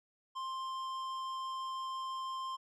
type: tone with tanh clipping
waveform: sine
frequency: 1051 Hz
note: C6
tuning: 7 cents sharp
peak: -39 dBFS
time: 0.35-2.57 s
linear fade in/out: 20 ms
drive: 12 dB
effects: none